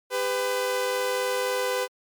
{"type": "tone pair together", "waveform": "sawtooth", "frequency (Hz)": [398.7, 502.3], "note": ["G4", "B4"], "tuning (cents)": [29, 29], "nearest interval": "major third", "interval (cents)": 400, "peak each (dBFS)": [-27, -21], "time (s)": [0.1, 1.88], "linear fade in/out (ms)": 50, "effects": ["MP3 96 kbps"]}